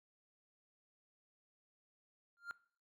triangle tone with exponential growth, 1396.9 Hz, F6, in tune, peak -36 dBFS, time 2.37-2.51 s, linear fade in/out 0 ms, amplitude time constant 30 ms, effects noise-tail reverb RT60 0.5 s tail -20 dB re dry

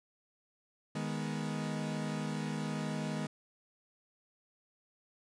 40% pulse chord, G# minor, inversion second, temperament equal, 155.56 / 207.7 / 246.9 Hz, D#3 / G#3 / B3, 0 / 0 / 0 cents, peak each -37 / -38 / -40 dBFS, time 0.95-3.27 s, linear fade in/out 5 ms, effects resampled to 22050 Hz

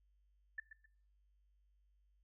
sine tone with echo, 1760 Hz, A6, in tune, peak -39 dBFS, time 0.58-0.6 s, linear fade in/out 5 ms, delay 130 ms, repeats 2, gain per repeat -11 dB, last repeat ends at 0.86 s, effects noise-tail reverb RT60 0.6 s tail -21 dB re dry + added 50 Hz sine -70 dBFS peak until 2.23 s

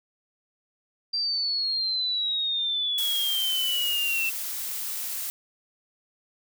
sine exponential sweep, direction down, 4728 to 2667 Hz, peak -24 dBFS, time 1.13-4.3 s, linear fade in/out 10 ms
blue noise, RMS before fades -32 dBFS, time 2.98-5.3 s, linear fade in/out 0 ms
effects none

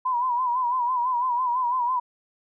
sine tone with vibrato, 990 Hz, B5, 4 cents sharp, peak -21 dBFS, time 0.05-2 s, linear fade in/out 10 ms, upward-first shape sine, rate 6 Hz, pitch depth 77 cents each way, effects none

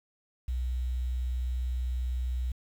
sine tone with quantisation, 62.3 Hz, B1, 16 cents sharp, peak -28 dBFS, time 0.48-2.52 s, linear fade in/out 5 ms, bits 9, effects none

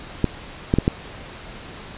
clicks, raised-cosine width 3 ms, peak -3 dBFS, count 4, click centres 0.243 / 0.739 / 0.786 / 0.879 s, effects pink hiss -38 dBFS RMS until 1.97 s + resampled to 8000 Hz

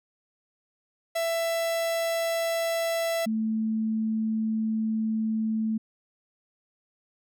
45% pulse / sine tone pair in turn, 665 / 220.1 Hz, E5 / A3, +15 / +1 cents, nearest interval octave + perfect fifth, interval 1914 cents, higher first, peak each -25 / -24 dBFS, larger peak second, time 1.15-3.26 / 3.26-5.78 s, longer second, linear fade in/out 10 ms, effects none

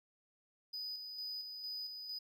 triangle tone with tremolo, 4978 Hz, D#8, in tune, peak -39 dBFS, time 0.73-2.19 s, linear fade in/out 10 ms, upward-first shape square, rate 2.2 Hz, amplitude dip 40%, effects none

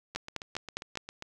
two click trains, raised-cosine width 0.2 ms, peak -23 / -15 dBFS, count 9 / 5, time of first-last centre 0.15-1.224 / 0.16-0.973 s, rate 7.45 / 4.92 Hz, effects none

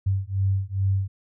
sine beating tone pair, 95.8 / 98.2 Hz, G2 / G2, -39 / +4 cents, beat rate 2.4 Hz, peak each -24 dBFS, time 0.06-1.08 s, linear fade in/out 10 ms, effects none

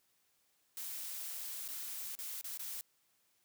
blue noise with dropouts, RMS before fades -43 dBFS, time 0.77-2.81 s, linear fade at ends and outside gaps 0 ms, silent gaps 1.679-1.687 / 2.152-2.189 / 2.412-2.443 / 2.574-2.594 s, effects white hiss -75 dBFS RMS until 3.44 s + high-pass 60 Hz 12 dB/octave

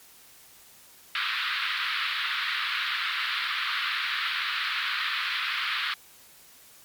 pink band-pass noise, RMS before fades -29 dBFS, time 1.15-5.94 s, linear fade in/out 2 ms, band 1200 to 4200 Hz, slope 48 dB/octave, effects white hiss -53 dBFS RMS until 6.84 s + MP3 96 kbps

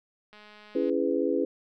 click train, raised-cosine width 0.3 ms, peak -35 dBFS, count 120, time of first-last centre 0.33-0.897 s, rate 210 Hz
sine chord, C# minor seventh, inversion none, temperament just, 277.2 / 332.6 / 415.8 / 498.9 Hz, C#4 / E4 / G#4 / B4, 0 / +16 / +2 / +17 cents, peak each -29 dBFS, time 0.75-1.45 s, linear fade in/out 5 ms
effects none

